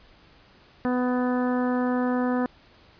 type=harmonic tone; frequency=249.5 Hz; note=B3; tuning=18 cents sharp; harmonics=1 / 2 / 3 / 4 / 5 / 6 / 7; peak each=-23 / -29 / -33 / -35 / -37 / -39 / -40 dBFS; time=0.85-2.46 s; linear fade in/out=0 ms; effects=pink hiss -55 dBFS RMS until 2.99 s + resampled to 11025 Hz